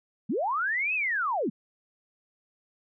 sine linear two-way sweep, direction up then down, 166.9 to 2637 to 166.9 Hz, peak -25 dBFS, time 0.29-1.5 s, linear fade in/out 10 ms, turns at 0.94 s, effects none

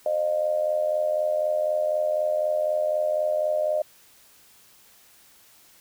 sine tone with amplitude modulation, 611 Hz, D#5, 32 cents flat, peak -18 dBFS, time 0.06-3.82 s, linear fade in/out 2 ms, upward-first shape sine, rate 84 Hz, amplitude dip 70%, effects white hiss -55 dBFS RMS until 5.8 s

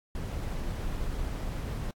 brown noise, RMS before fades -33 dBFS, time 0.15-1.91 s, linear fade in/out 2 ms, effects AAC 64 kbps

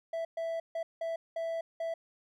triangle tone bursts at uneven times, 660 Hz, E5, 2 cents sharp, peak -30 dBFS, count 6, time 0.13-0.25 / 0.37-0.6 / 0.75-0.83 / 1.01-1.16 / 1.36-1.61 / 1.8-1.94 s, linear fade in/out 5 ms, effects none

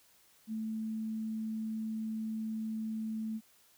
sine tone, 220 Hz, A3, in tune, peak -34 dBFS, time 0.47-3.41 s, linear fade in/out 50 ms, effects white hiss -65 dBFS RMS until 3.77 s

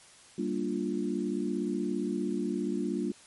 sine chord, G minor seventh, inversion none, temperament equal, 196 / 233.1 / 293.7 / 349.2 Hz, G3 / Bb3 / D4 / F4, 0 / 0 / 0 / 0 cents, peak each -34 dBFS, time 0.38-3.12 s, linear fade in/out 5 ms, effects white hiss -55 dBFS RMS until 3.26 s + MP3 48 kbps

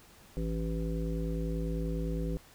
harmonic tone, 55 Hz, A1, in tune, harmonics 1 / 3 / 5 / 7 / 9, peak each -33 / -35 / -40 / -42 / -42 dBFS, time 0.37-2.37 s, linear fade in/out 0 ms, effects pink hiss -57 dBFS RMS until 2.54 s

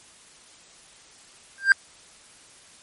triangle tone with exponential growth, 1587 Hz, G6, 21 cents sharp, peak -6 dBFS, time 1.58-1.72 s, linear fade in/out 1 ms, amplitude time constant 29 ms, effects white hiss -51 dBFS RMS until 2.82 s + MP3 48 kbps

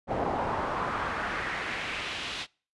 brown noise with band-pass filter sweep, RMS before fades -32 dBFS, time 0.07-2.47 s, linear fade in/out 50 ms, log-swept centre 670 to 3600 Hz, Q 1.8, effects noise-tail reverb RT60 0.4 s tail -26 dB re dry + resampled to 24000 Hz

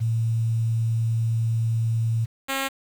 sine / 5% pulse tone pair in turn, 113.7 / 270.4 Hz, A#2 / C#4, -43 / -43 cents, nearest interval octave + minor third, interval 1500 cents, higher second, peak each -20 / -13 dBFS, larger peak second, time 0-2.26 / 2.48-2.69 s, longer first, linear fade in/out 20 ms, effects 8-bit

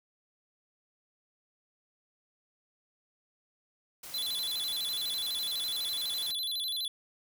white noise, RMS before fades -45 dBFS, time 4.03-6.32 s, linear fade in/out 5 ms
square tone with vibrato, 3729 Hz, A#7, in tune, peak -32 dBFS, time 4.14-6.88 s, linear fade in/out 2 ms, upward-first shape square, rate 12 Hz, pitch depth 140 cents each way
effects none

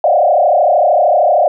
sine tone with frequency modulation, 659.3 Hz, E5, in tune, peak -7 dBFS, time 0.04-1.48 s, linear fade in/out 2 ms, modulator 33.1 Hz, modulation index 2.6, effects none

